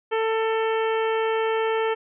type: harmonic tone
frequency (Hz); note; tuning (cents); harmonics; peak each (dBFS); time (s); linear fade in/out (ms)
445.2; A4; +20; 1 / 2 / 3 / 4 / 5 / 6 / 7; -22 / -28 / -32 / -34 / -36 / -38 / -39; 0.11-1.95; 20
effects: none